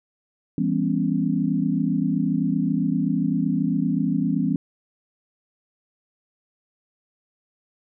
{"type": "chord", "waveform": "sine", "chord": "C# half-diminished seventh", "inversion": "first", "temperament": "just", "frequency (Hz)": [166.31, 199.57, 249.5, 277.2], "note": ["E3", "G3", "B3", "C#4"], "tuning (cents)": [16, 31, 18, 0], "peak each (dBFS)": -25, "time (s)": [0.58, 4.56], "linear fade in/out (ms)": 2, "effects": []}